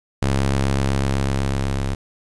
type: ring-modulated tone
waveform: sawtooth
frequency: 68 Hz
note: C#2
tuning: 33 cents flat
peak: -12 dBFS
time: 0.22-1.95 s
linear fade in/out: 5 ms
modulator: 33.9 Hz
effects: resampled to 24000 Hz + 8-bit